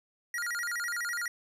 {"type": "tone with vibrato", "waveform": "square", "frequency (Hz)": 1643, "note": "G#6", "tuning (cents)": -19, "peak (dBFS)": -32, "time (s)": [0.34, 1.28], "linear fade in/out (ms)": 2, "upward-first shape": "square", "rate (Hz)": 12, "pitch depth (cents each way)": 260, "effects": ["resampled to 32000 Hz"]}